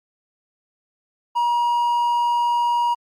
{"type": "tone", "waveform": "triangle", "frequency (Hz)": 954, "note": "A#5", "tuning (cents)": 40, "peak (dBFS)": -15, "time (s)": [1.35, 2.95], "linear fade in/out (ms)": 20, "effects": ["Opus 48 kbps"]}